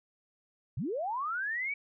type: linear sweep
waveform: sine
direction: up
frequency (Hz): 92.5 to 2307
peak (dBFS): -31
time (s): 0.77-1.74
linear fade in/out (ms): 5
effects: none